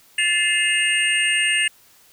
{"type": "tone cluster", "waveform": "sine", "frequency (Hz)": [1748, 2096, 2585, 2824, 8550], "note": ["A6", "C7", "E7", "F7", "C9"], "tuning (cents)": [-12, 2, -34, 19, 36], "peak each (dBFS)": [-23, -24, -24, -21, -25], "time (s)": [0.18, 1.68], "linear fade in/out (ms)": 5, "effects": ["white hiss -53 dBFS RMS until 2.12 s"]}